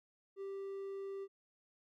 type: tone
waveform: triangle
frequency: 392 Hz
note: G4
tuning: in tune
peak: -39 dBFS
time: 0.36-1.28 s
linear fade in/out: 50 ms
effects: none